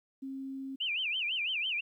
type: tone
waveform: sine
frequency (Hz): 268.6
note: C4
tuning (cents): +46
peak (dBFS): -37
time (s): 0.22-0.76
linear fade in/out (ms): 10
type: tone with vibrato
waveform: sine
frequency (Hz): 2719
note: F7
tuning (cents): -47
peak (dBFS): -30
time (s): 0.8-1.81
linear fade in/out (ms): 10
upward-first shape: sine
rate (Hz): 6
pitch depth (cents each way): 250
effects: 12-bit